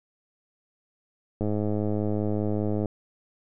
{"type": "click train", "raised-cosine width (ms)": 2, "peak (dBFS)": -15, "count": 153, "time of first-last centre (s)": [1.41, 2.858], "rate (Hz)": 105, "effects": []}